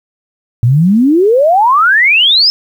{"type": "exponential sweep", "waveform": "sine", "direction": "up", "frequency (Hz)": [112.1, 5274], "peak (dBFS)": -5, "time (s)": [0.63, 2.5], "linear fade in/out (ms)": 0, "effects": ["7-bit"]}